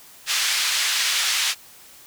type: band-pass noise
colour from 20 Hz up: white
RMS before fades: -22 dBFS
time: 0.26-1.55 s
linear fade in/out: 50 ms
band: 1700 to 5200 Hz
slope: 12 dB/octave
effects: white hiss -47 dBFS RMS until 2.06 s